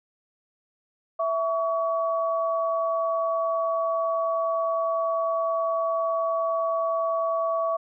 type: tone pair together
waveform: sine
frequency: 659.3 / 1130.5 Hz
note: E5 / C#6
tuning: 0 / +34 cents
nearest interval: major sixth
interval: 934 cents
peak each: -24 / -27 dBFS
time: 1.19-7.77 s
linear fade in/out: 10 ms
effects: none